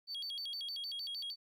sine tone with vibrato, 3862 Hz, B7, 39 cents flat, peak -36 dBFS, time 0.07-1.36 s, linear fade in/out 50 ms, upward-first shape square, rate 6.5 Hz, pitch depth 280 cents each way, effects tanh soft clip ceiling -38 dBFS + 13-bit

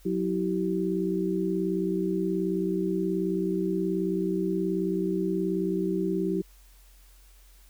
sine tone cluster, 183.6 / 326.2 / 384.9 Hz, F#3 / E4 / G4, -13 / -18 / -32 cents, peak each -29 dBFS, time 0.05-6.42 s, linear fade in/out 10 ms, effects added 45 Hz sine -52 dBFS peak until 7.69 s + white hiss -60 dBFS RMS until 7.69 s

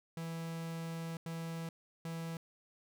45% pulse tone bursts at uneven times, 164.81 Hz, E3, in tune, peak -39 dBFS, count 3, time 0.17-1.17 / 1.26-1.69 / 2.05-2.37 s, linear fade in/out 2 ms, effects none

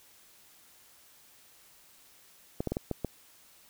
clicks, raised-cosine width 2 ms, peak -17 dBFS, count 6, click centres 2.605 / 2.673 / 2.72 / 2.769 / 2.913 / 3.047 s, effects white hiss -59 dBFS RMS until 3.69 s

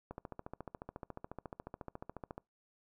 click train, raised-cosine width 1 ms, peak -29 dBFS, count 33, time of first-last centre 0.11-2.38 s, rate 14.1 Hz, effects noise-tail reverb RT60 0.2 s tail -25 dB re dry

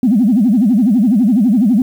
sine tone with vibrato, 226.2 Hz, A3, 48 cents sharp, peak -7 dBFS, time 0.03-1.82 s, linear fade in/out 2 ms, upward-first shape sine, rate 12 Hz, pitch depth 270 cents each way, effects tanh soft clip ceiling -3 dBFS + 7-bit

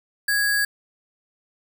sine tone with sample-and-hold, 1661.2 Hz, G#6, in tune, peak -18 dBFS, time 0.28-0.65 s, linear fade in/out 5 ms, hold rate 6300 Hz, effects none

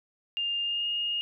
sine tone with pitch glide, 2808 to 2847 Hz, F7 to F7, +9 to +33 cents, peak -27 dBFS, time 0.37-1.21 s, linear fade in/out 0 ms, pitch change +24 cents, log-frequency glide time 0.62-0.87 s, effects none

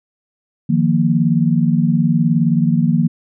sine chord, Eb suspended second, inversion none, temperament equal, 155.56 / 174.61 / 233.1 Hz, Eb3 / F3 / Bb3, 0 / 0 / 0 cents, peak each -16 dBFS, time 0.69-3.08 s, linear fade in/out 10 ms, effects none

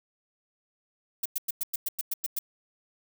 violet noise bursts, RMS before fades -29 dBFS, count 10, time 1.23-2.39 s, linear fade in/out 5 ms, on 26 ms, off 100 ms, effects none

